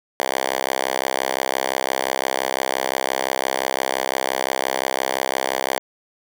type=tone with high-pass filter; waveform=5% pulse; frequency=65.8 Hz; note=C2; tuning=10 cents sharp; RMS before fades=-23 dBFS; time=0.2-5.79 s; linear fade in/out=0 ms; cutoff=630 Hz; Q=0.98; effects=none